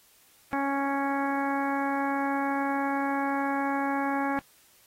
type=harmonic tone; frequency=277.2 Hz; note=C#4; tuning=in tune; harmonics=1 / 2 / 3 / 4 / 5 / 6 / 7 / 8; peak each=-29 / -36 / -30 / -35 / -39 / -36 / -45 / -41 dBFS; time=0.53-4.39 s; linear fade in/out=0 ms; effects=white hiss -60 dBFS RMS until 4.86 s + AAC 48 kbps